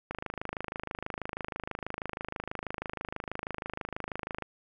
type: click train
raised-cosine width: 0.5 ms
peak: -19 dBFS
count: 114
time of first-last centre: 0.11-4.423 s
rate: 26.2 Hz
effects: none